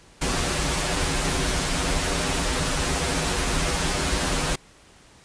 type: noise with comb filter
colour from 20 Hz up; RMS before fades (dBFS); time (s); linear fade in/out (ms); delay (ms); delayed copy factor
pink; -24; 0.21-4.56; 10; 9.2; -0.85
effects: pink hiss -52 dBFS RMS until 5.24 s + resampled to 22050 Hz